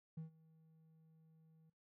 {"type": "tone with ADSR envelope", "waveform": "triangle", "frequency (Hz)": 160, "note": "D#3", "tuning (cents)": 49, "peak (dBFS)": -40, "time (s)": [0.17, 1.7], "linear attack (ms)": 8, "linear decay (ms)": 120, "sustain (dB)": -24, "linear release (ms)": 7, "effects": ["noise-tail reverb RT60 0.3 s tail -21 dB re dry", "tanh soft clip ceiling -39 dBFS"]}